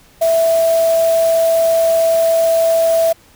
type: tone in noise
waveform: sine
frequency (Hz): 659.3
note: E5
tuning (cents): 0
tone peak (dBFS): -10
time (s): 0.21-3.13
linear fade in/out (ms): 10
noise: white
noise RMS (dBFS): -28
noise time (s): 0.21-3.13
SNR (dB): +15
effects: pink hiss -48 dBFS RMS until 3.35 s